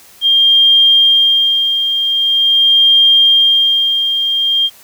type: tone with tremolo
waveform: sine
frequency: 3204 Hz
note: G7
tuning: 37 cents sharp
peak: -5 dBFS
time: 0.21-4.7 s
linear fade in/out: 50 ms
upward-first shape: sine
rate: 0.44 Hz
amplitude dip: 55%
effects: white hiss -42 dBFS RMS until 4.83 s